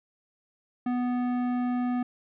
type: tone with tanh clipping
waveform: sine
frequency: 246.9 Hz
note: B3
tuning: in tune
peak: -27 dBFS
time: 0.86-2.03 s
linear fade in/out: 5 ms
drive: 14 dB
effects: none